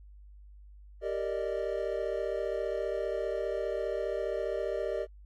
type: chord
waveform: triangle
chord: Eb major seventh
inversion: first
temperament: equal with one note detuned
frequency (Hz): 392 / 461.6 / 587.3 / 622.3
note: G4 / Bb4 / D5 / Eb5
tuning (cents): 0 / -17 / 0 / 0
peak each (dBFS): -34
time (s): 1.01-5.07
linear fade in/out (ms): 50
effects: added 50 Hz sine -49 dBFS peak until 5.25 s + AAC 48 kbps